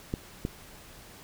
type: clicks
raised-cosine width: 3 ms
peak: -16 dBFS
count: 2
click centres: 0.139 / 0.451 s
effects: pink hiss -50 dBFS RMS until 1.23 s